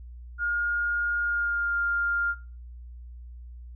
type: tone with pitch glide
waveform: sine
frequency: 1422 to 1401.6 Hz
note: F6 to F6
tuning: +31 to +6 cents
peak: -24 dBFS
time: 0.38-2.35 s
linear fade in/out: 50 ms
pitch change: -25 cents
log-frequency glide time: 1.21-1.75 s
effects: noise-tail reverb RT60 0.5 s tail -22 dB re dry + added 60 Hz sine -40 dBFS peak until 3.75 s